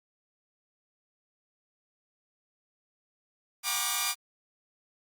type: tone cluster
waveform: 5% pulse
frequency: 727 / 798 / 958 / 1148 / 1198 Hz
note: F#5 / G5 / A#5 / D6 / D6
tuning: -31 / +31 / +47 / -40 / +34 cents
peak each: -26 / -26 / -24 / -22 / -19 dBFS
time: 3.63-4.15 s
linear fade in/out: 50 ms
effects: Opus 48 kbps